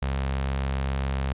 sawtooth tone with notch filter, 67.4 Hz, C#2, 48 cents flat, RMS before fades -27 dBFS, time 0.02-1.33 s, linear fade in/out 5 ms, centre 320 Hz, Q 1.5, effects resampled to 8000 Hz

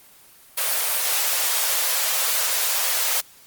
white high-pass noise, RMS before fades -22 dBFS, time 0.57-3.21 s, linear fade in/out 10 ms, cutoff 480 Hz, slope 48 dB/octave, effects white hiss -50 dBFS RMS until 3.46 s + Opus 24 kbps

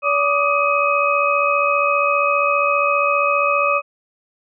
sine tone cluster, 572 / 1164 / 1239 / 2530 Hz, D5 / D6 / D#6 / D#7, -46 / -16 / -8 / +28 cents, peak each -20 dBFS, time 0.02-3.82 s, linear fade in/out 50 ms, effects none

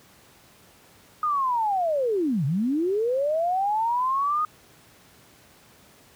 sine linear two-way sweep, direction down then up, 1250 to 127.4 to 1250 Hz, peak -21 dBFS, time 1.23-4.45 s, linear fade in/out 2 ms, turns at 2.45 s, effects pink hiss -54 dBFS RMS until 6.15 s + high-pass 80 Hz 12 dB/octave

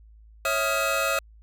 square tone cluster, 550 / 655 / 1249 / 1392 / 2556 Hz, C#5 / E5 / D#6 / F6 / D#7, -14 / -11 / +6 / -6 / +46 cents, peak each -30 dBFS, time 0.45-1.19 s, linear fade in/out 2 ms, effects added 54 Hz sine -48 dBFS peak until 1.42 s

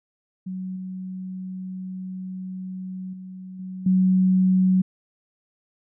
sine tone with level steps, 186.2 Hz, F#3, 11 cents sharp, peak -28 / -30 / -35 / -31 / -15 dBFS, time 0.46-4.82 s, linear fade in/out 10 ms, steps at 0.76 / 3.13 / 3.59 / 3.86 s, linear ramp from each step 5 ms, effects none

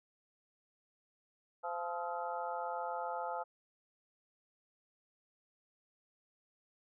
harmonic tone with a mistuned harmonic, 172.5 Hz, F3, 21 cents flat, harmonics 3 / 4 / 5 / 6 / 7 / 8, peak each -43 / -42 / -40 / -52 / -45 / -49 dBFS, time 1.63-3.44 s, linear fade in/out 20 ms, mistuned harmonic 7, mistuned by +83 cents, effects none

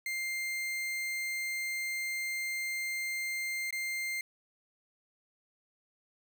40% pulse tone with dropouts, 2100 Hz, C7, 6 cents sharp, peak -32 dBFS, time 0.06-4.21 s, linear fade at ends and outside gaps 2 ms, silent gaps 3.707-3.726 s, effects none

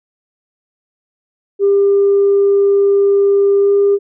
sine tone with pitch glide, 399.1 to 401.6 Hz, G4 to G4, +31 to +42 cents, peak -7 dBFS, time 1.59-3.99 s, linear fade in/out 50 ms, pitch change +11 cents, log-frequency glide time 3.6-3.71 s, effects tanh soft clip ceiling -4 dBFS

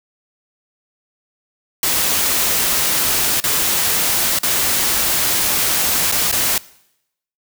white noise with dropouts, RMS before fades -17 dBFS, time 1.83-6.58 s, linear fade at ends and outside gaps 2 ms, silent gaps 3.402-3.439 / 4.388-4.432 / 6.116-6.122 / 6.315-6.325 s, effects noise-tail reverb RT60 0.8 s tail -21 dB re dry

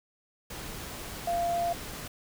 sine tone in noise, 690 Hz, F5, 21 cents flat, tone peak -26 dBFS, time 1.27-1.73 s, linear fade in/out 5 ms, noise pink, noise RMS -40 dBFS, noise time 0.5-2.08 s, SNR +11 dB, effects none

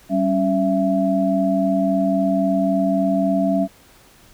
sine tone cluster, 192.9 / 276.6 / 668 Hz, G3 / C#4 / E5, -28 / -4 / +23 cents, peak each -20 dBFS, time 0.09-3.68 s, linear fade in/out 50 ms, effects pink hiss -50 dBFS RMS until 4.33 s

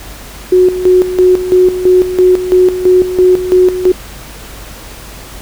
sine tone with tremolo, 366.4 Hz, F#4, 17 cents flat, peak -3 dBFS, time 0.52-3.92 s, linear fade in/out 5 ms, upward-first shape square, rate 3 Hz, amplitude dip 70%, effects added 50 Hz sine -32 dBFS peak until 5.41 s + pink hiss -31 dBFS RMS until 5.41 s

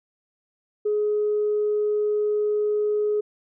sine tone, 419.9 Hz, G#4, 19 cents sharp, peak -19 dBFS, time 0.85-3.21 s, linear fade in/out 10 ms, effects tanh soft clip ceiling -15 dBFS

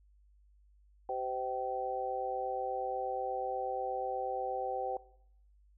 harmonic tone, 128.3 Hz, C3, 34 cents flat, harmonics 3 / 4 / 5 / 6, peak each -42 / -38 / -46 / -35 dBFS, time 1.09-4.97 s, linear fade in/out 2 ms, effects noise-tail reverb RT60 0.7 s tail -19 dB re dry + added 50 Hz sine -61 dBFS peak until 5.77 s

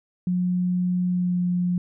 sine tone with pitch glide, 180 to 178.04 Hz, F#3 to F3, -47 to +34 cents, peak -20 dBFS, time 0.27-1.78 s, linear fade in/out 2 ms, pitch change -19 cents, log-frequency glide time 1.08-1.42 s, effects none

